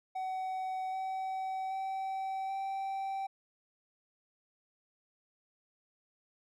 triangle tone with pitch steps, 753 / 760.9 / 768.8 / 776.9 Hz, F#5 / F#5 / G5 / G5, +30 / +48 / -34 / -16 cents, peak -32 dBFS, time 0.15-3.27 s, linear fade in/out 10 ms, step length 780 ms, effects none

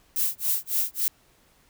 violet noise with tremolo, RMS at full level -23 dBFS, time 0.16-1.08 s, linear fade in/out 0 ms, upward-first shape sine, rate 3.6 Hz, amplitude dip 100%, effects pink hiss -61 dBFS RMS until 1.69 s

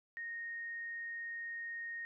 sine tone, 1858 Hz, A#6, 6 cents flat, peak -40 dBFS, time 0.17-2.05 s, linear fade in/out 0 ms, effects none

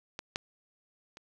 clicks, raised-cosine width 0.2 ms, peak -20 / -14 / -30 dBFS, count 3, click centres 0.191 / 0.359 / 1.171 s, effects none

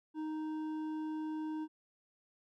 sine tone with hard clipping, 311.1 Hz, D#4, in tune, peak -38 dBFS, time 0.14-1.68 s, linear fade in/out 50 ms, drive 7 dB, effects none

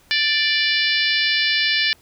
harmonic tone, 587.3 Hz, D5, in tune, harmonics 3 / 4 / 5 / 6 / 7 / 8 / 9, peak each -22 / -23 / -24 / -25 / -25 / -26 / -27 dBFS, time 0.11-1.93 s, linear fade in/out 0 ms, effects pink hiss -54 dBFS RMS until 2.01 s

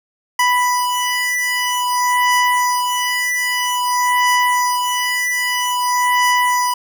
25% pulse beating tone pair, 987.8 / 988.31 Hz, B5 / B5, 0 / +1 cents, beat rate 0.51 Hz, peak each -14 dBFS, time 0.39-6.74 s, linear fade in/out 5 ms, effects none

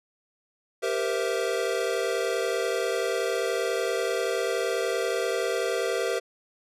square chord, C dominant seventh, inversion second, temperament equal with one note detuned, 392 / 466.2 / 516.6 / 659.3 Hz, G4 / Bb4 / C5 / E5, 0 / 0 / -22 / 0 cents, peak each -31 / -30 / -32 / -33 dBFS, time 0.82-6.2 s, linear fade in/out 20 ms, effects low-pass 11000 Hz 12 dB/octave

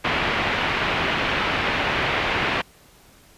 white low-pass noise, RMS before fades -23 dBFS, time 0.04-2.62 s, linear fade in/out 10 ms, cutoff 2800 Hz, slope 24 dB/octave, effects pink hiss -52 dBFS RMS until 3.37 s + resampled to 32000 Hz

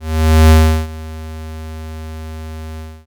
square tone with ADSR envelope, 79.1 Hz, D#2, 29 cents sharp, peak -4 dBFS, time 0-3.06 s, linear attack 500 ms, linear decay 370 ms, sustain -22 dB, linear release 270 ms, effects none

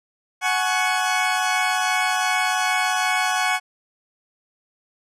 20% pulse chord, F# suspended second, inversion none, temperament equal with one note detuned, 740 / 846.1 / 1108.7 Hz, F#5 / G#5 / C#6, 0 / +32 / 0 cents, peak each -17 / -20 / -20 dBFS, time 0.41-3.6 s, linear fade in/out 50 ms, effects low-pass 10000 Hz 12 dB/octave

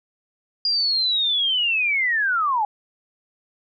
sine linear sweep, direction down, 4854 to 804 Hz, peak -18 dBFS, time 0.65-2.65 s, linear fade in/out 2 ms, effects none

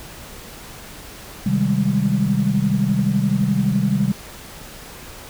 sine chord, Ab major seventh, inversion first, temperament equal, 130.81 / 155.56 / 196 / 207.7 Hz, C3 / Eb3 / G3 / Ab3, 0 / 0 / 0 / 0 cents, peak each -22 / -23 / -18 / -23 dBFS, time 1.46-4.12 s, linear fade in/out 5 ms, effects tanh soft clip ceiling -5 dBFS + pink hiss -38 dBFS RMS until 5.29 s

